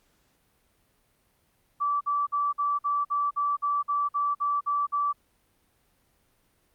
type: tone bursts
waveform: sine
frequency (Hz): 1158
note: D6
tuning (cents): -25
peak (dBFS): -23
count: 13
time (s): 1.8-5.13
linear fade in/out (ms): 20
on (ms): 210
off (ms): 50
effects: pink hiss -68 dBFS RMS until 6.74 s + Opus 48 kbps